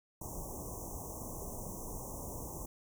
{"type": "band-stop noise", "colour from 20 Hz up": "pink", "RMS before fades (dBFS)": -43, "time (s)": [0.21, 2.66], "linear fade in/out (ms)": 5, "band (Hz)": [1100, 5800], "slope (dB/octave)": 96, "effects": []}